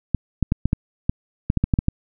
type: clicks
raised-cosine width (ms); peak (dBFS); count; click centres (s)
5; -5; 12; 0.147 / 0.427 / 0.521 / 0.656 / 0.731 / 1.095 / 1.501 / 1.573 / 1.64 / 1.738 / 1.789 / 1.884
effects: none